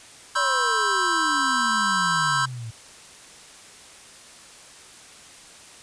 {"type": "chord", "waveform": "square", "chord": "C major seventh", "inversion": "third", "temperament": "equal with one note detuned", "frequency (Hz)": [987.8, 1067.3, 1318.5, 1568], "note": ["B5", "C6", "E6", "G6"], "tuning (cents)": [0, 34, 0, 0], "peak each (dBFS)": [-29, -27, -26, -25], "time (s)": [0.35, 2.46], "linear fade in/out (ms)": 10}
{"type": "exponential sweep", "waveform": "sine", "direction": "down", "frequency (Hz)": [587.3, 110], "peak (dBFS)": -31, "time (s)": [0.36, 2.71], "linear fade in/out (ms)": 10}
{"effects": ["white hiss -46 dBFS RMS until 5.82 s", "resampled to 22050 Hz"]}